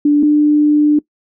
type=tone pair in turn; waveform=sine; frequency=292.9 / 297.8 Hz; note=D4 / D4; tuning=-5 / +24 cents; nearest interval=unison; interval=29 cents; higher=second; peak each=-7 dBFS; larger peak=neither; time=0.05-0.23 / 0.23-0.99 s; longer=second; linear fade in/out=5 ms; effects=noise-tail reverb RT60 0.1 s tail -21 dB re dry